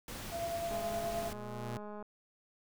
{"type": "noise", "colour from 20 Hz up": "pink", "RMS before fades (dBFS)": -44, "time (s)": [0.08, 1.33], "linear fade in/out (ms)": 2}
{"type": "tone with exponential growth", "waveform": "sawtooth", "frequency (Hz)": 119.6, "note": "A#2", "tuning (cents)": 45, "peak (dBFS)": -34, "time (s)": [0.25, 1.77], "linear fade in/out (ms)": 0, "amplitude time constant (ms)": 330}
{"type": "tone with tremolo", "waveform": "sine", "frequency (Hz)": 678, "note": "E5", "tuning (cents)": 49, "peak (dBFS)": -33, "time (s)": [0.31, 1.31], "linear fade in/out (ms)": 50, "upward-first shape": "sine", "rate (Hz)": 9.5, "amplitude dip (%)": 40}
{"type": "click train", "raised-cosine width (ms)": 1, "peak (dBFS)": -33, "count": 276, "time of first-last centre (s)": [0.71, 2.026], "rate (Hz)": 209}
{"effects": []}